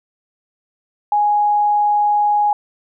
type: tone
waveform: sine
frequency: 830.6 Hz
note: G#5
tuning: in tune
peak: -12 dBFS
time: 1.12-2.53 s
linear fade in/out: 2 ms
effects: none